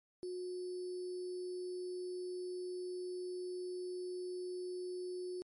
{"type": "tone with sample-and-hold", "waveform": "sine", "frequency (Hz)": 362.8, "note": "F#4", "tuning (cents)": -34, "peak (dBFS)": -39, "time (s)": [0.23, 5.42], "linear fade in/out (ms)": 0, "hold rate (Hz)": 4900, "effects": ["MP3 48 kbps"]}